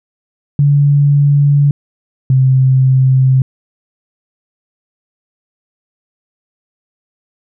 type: tone pair in turn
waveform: sine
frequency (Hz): 143.3 / 131.29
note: D3 / C3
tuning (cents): -42 / +6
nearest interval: major second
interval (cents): 152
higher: first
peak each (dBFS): -6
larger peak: neither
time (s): 0.59-1.71 / 2.3-3.42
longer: neither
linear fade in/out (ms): 2
effects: none